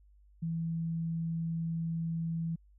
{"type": "tone", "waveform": "sine", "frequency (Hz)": 164.81, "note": "E3", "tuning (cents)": 0, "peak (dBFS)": -31, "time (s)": [0.42, 2.56], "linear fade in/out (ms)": 10, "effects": ["added 50 Hz sine -58 dBFS peak until 2.78 s"]}